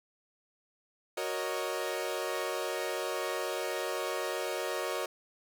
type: chord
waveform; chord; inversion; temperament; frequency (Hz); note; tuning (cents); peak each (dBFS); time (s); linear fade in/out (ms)
sawtooth; D# minor seventh; first; equal; 370 / 466.2 / 554.4 / 622.3; F#4 / A#4 / C#5 / D#5; 0 / 0 / 0 / 0; -34; 1.17-5.06; 5
effects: none